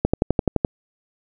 click train, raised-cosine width 2 ms, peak -3 dBFS, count 8, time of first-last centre 0.05-0.648 s, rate 11.7 Hz, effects none

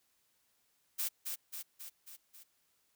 blue noise with echo, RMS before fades -35 dBFS, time 0.98-1.09 s, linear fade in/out 20 ms, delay 270 ms, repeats 5, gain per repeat -4 dB, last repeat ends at 2.44 s, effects white hiss -75 dBFS RMS until 2.95 s

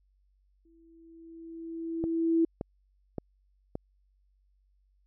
sine tone with exponential growth, 329.6 Hz, E4, in tune, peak -20 dBFS, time 0.65-2.45 s, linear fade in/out 5 ms, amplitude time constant 390 ms
click train, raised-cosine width 2 ms, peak -20 dBFS, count 4, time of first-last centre 2.04-3.754 s, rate 1.75 Hz
effects added 48 Hz sine -65 dBFS peak until 5.06 s

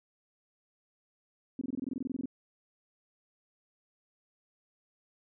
sine tone bursts, 261.6 Hz, C4, in tune, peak -31 dBFS, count 15, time 1.59-2.257 s, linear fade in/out 2 ms, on 23 ms, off 23 ms, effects none

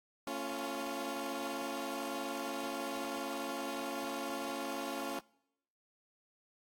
15% pulse chord, A augmented, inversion none, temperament equal with one note detuned, 225.8 / 277.2 / 349.2 Hz, A3 / C#4 / E#4, +45 / 0 / 0 cents, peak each -38 / -33 / -36 dBFS, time 0.27-5.19 s, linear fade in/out 2 ms, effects noise-tail reverb RT60 0.8 s tail -24 dB re dry + AAC 64 kbps

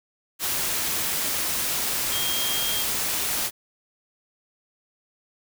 sine tone in noise, 3225 Hz, G7, 48 cents sharp, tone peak -28 dBFS, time 2.1-2.85 s, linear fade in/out 50 ms, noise white, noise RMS -26 dBFS, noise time 0.39-3.51 s, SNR -5 dB, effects none

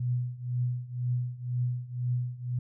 sine tone with tremolo, 123.47 Hz, B2, in tune, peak -24 dBFS, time 0-2.59 s, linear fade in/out 5 ms, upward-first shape triangle, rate 2 Hz, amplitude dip 90%, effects none

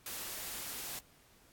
white noise, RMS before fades -42 dBFS, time 0.06-0.99 s, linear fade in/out 2 ms, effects pink hiss -64 dBFS RMS until 1.52 s + AAC 64 kbps

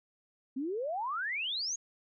sine exponential sweep, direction up, 250.2 to 6780 Hz, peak -32 dBFS, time 0.56-1.76 s, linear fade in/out 10 ms, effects none

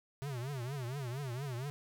square tone with vibrato, 130.81 Hz, C3, in tune, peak -38 dBFS, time 0.22-1.7 s, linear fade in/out 0 ms, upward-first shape triangle, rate 4.3 Hz, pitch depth 220 cents each way, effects none

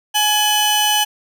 sawtooth tone pair together, 841.8 / 3000 Hz, G#5 / F#7, +23 / +23 cents, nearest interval octave + minor seventh, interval 2200 cents, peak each -13 dBFS, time 0.14-1.05 s, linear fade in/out 20 ms, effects none

